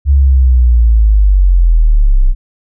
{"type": "linear sweep", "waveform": "sine", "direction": "down", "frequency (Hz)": [71, 30.18], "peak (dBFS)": -4, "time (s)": [0.05, 2.35], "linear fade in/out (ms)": 50, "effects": []}